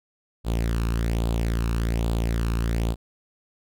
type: tone with flanger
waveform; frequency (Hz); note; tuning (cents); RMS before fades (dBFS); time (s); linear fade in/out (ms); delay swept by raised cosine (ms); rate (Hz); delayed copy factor
sawtooth; 57; A#1; -38; -24; 0.44-2.96; 50; 0.25 to 0.76; 1.2; +0.6
effects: none